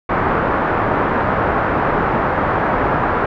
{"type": "low-pass noise", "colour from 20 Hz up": "white", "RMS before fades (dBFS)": -17, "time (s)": [0.09, 3.26], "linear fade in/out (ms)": 5, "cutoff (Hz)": 1400, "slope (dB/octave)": 24, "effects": []}